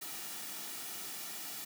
white noise with comb filter, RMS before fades -43 dBFS, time 0.01-1.65 s, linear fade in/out 10 ms, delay 1.9 ms, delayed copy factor -0.5, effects high-pass 150 Hz 12 dB/octave

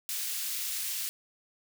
white high-pass noise, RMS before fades -34 dBFS, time 0.09-1.09 s, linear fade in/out 0 ms, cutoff 2400 Hz, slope 12 dB/octave, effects none

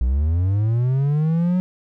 triangle linear sweep, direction up, 57.6 to 185 Hz, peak -14 dBFS, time 0.01-1.6 s, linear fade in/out 0 ms, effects none

